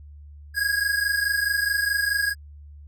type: tone pair together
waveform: square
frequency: 1631.3 / 1656 Hz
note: G#6 / G#6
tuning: -31 / -5 cents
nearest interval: unison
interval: 26 cents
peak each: -26 / -24 dBFS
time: 0.54-2.35 s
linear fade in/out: 50 ms
effects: added 73 Hz sine -41 dBFS peak until 2.87 s